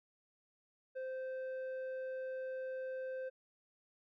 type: tone with low-pass filter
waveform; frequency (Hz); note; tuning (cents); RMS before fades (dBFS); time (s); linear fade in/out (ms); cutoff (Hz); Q
square; 520; C5; -11; -42; 0.95-3.3; 20; 1100; 2.1
effects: none